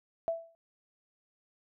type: tone with exponential decay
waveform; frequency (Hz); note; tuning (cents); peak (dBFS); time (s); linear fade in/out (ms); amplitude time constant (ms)
sine; 663; E5; +10; -25; 0.28-0.55; 0; 57
effects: none